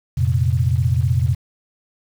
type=chord; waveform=sine; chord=F suspended fourth; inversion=none; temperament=equal with one note detuned; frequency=87.31 / 114.94 / 130.81 Hz; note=F2 / Bb2 / C3; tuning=0 / -24 / 0 cents; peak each=-19 dBFS; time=0.17-1.35 s; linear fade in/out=10 ms; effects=7-bit